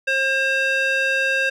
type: tone with band-pass filter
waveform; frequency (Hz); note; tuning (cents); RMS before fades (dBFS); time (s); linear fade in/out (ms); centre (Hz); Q
square; 535; C5; +38; -20; 0.07-1.5; 10; 2100; 3.8
effects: none